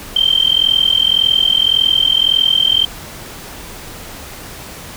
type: tone with amplitude modulation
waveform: sine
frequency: 3136 Hz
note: G7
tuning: in tune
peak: -6 dBFS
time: 0.16-2.85 s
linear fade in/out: 5 ms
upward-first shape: sine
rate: 41.8 Hz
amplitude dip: 90%
effects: pink hiss -32 dBFS RMS until 4.96 s